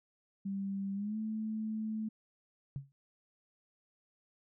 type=tone with pitch glide; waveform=sine; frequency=196.4 to 217.9 Hz; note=G3 to A3; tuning=+4 to -17 cents; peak=-34 dBFS; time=0.45-2.09 s; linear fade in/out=10 ms; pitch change=+179 cents; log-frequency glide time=0.94-1.17 s
type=tone with exponential decay; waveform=sine; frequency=138 Hz; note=C#3; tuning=7 cents flat; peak=-33 dBFS; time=2.76-2.92 s; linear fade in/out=0 ms; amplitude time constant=34 ms
effects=none